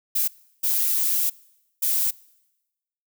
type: noise bursts at uneven times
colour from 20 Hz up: violet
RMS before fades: -22 dBFS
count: 3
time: 0.15-0.28 / 0.63-1.3 / 1.82-2.11 s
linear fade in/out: 10 ms
effects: noise-tail reverb RT60 1.0 s tail -24 dB re dry